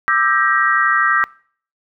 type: chord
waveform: sine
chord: E half-diminished seventh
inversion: third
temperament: just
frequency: 1186.7 / 1318.5 / 1582.2 / 1898.7 Hz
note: D6 / E6 / G6 / Bb6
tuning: +18 / 0 / +16 / +31 cents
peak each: -18 dBFS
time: 0.08-1.24 s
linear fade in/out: 0 ms
effects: noise-tail reverb RT60 0.5 s tail -23 dB re dry